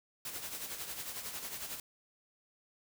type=noise with tremolo; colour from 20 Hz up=white; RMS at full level=-40 dBFS; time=0.25-1.8 s; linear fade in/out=2 ms; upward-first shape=sine; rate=11 Hz; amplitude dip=55%; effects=none